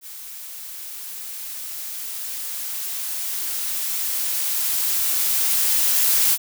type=noise with level ramp; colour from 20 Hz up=blue; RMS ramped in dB=-37 to -17 dBFS; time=0.01-6.38 s; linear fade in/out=50 ms; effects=none